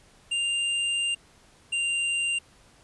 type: tone pair in turn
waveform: square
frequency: 2794 / 2784 Hz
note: F7 / F7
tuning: 0 / -6 cents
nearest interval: unison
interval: 6 cents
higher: first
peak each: -25 dBFS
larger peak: neither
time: 0.31-1.15 / 1.72-2.39 s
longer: first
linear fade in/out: 10 ms
effects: pink hiss -57 dBFS RMS until 2.83 s + resampled to 24000 Hz